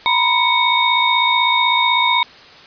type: tone cluster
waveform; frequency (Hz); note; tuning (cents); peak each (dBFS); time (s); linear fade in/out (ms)
sine; 946 / 1002 / 2225 / 3699; A#5 / B5 / C#7 / A#7; +25 / +25 / +6 / -14; -18; 0.06-2.23; 0
effects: white hiss -41 dBFS RMS until 2.66 s + resampled to 11025 Hz